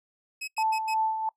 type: tone bursts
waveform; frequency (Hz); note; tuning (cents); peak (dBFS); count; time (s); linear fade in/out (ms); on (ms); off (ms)
sawtooth; 2554; D#7; +45; -29; 4; 0.41-0.943; 10; 68; 87
type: tone with tremolo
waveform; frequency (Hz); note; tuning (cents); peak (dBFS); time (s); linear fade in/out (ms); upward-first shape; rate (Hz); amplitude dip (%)
sine; 880; A5; 0; -22; 0.58-1.29; 2; sine; 2.9; 55
effects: noise-tail reverb RT60 0.1 s tail -23 dB re dry + low-pass 12000 Hz 12 dB/octave